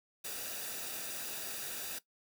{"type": "noise with comb filter", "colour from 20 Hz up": "white", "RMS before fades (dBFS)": -41, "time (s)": [0.24, 1.99], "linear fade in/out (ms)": 10, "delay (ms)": 0.94, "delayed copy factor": -0.55, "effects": ["noise-tail reverb RT60 0.1 s tail -17 dB re dry"]}